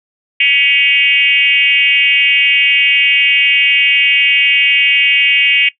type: tone with frequency modulation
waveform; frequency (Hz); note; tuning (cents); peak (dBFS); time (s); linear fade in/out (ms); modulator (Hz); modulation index
sine; 2524; D#7; +24; -7; 0.4-5.69; 5; 280; 1.5
effects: noise-tail reverb RT60 0.1 s tail -19 dB re dry